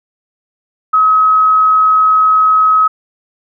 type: tone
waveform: sine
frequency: 1276 Hz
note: D#6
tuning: 43 cents sharp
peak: -6 dBFS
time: 0.93-2.88 s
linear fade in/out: 10 ms
effects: none